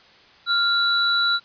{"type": "tone pair together", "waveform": "sine", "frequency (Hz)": [1394, 3943], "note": ["F6", "B7"], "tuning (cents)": [-4, -4], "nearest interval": "octave + tritone", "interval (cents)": 1800, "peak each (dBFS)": -20, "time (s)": [0.46, 1.4], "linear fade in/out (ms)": 50, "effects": ["white hiss -51 dBFS RMS until 1.44 s", "resampled to 11025 Hz"]}